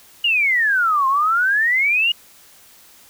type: exponential two-way sweep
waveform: sine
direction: down then up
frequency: 2905 to 1046.5 to 2905 Hz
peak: -14 dBFS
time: 0.24-2.12 s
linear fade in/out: 5 ms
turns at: 1.07 s
effects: white hiss -48 dBFS RMS until 3.09 s